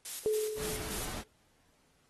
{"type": "noise with tremolo", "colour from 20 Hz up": "blue", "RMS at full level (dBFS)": -38, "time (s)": [0.05, 1.13], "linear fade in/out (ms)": 5, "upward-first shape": "square", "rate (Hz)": 3.5, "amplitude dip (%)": 60}
{"type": "tone with exponential decay", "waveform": "sine", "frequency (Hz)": 430.1, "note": "A4", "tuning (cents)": -39, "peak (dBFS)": -25, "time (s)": [0.26, 1.28], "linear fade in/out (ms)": 0, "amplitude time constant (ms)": 220}
{"type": "noise", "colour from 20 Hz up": "pink", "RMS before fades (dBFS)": -41, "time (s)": [0.55, 1.24], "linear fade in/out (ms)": 50}
{"effects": ["pink hiss -70 dBFS RMS until 2.09 s", "AAC 32 kbps"]}